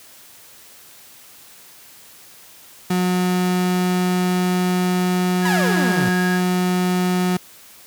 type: tone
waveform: 35% pulse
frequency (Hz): 181.3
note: F#3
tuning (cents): -35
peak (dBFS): -15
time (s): 2.9-7.37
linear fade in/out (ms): 5
type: tone with pitch glide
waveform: triangle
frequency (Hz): 1671 to 1646.1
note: G#6 to G#6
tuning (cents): +10 to -16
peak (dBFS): -22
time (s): 5.41-6.41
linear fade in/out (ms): 50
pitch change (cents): -26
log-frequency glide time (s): 5.53-5.97
type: exponential sweep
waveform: sawtooth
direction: down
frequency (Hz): 1031 to 108.5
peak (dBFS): -18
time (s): 5.45-6.09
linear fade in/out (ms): 5
effects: white hiss -45 dBFS RMS until 7.86 s + high-pass 60 Hz 12 dB/octave